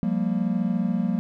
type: tone cluster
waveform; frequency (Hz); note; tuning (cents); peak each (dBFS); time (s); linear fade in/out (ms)
triangle; 177.9 / 198.5 / 232.4; F3 / G3 / A#3; +32 / +22 / -5; -24; 0.03-1.19; 0
effects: none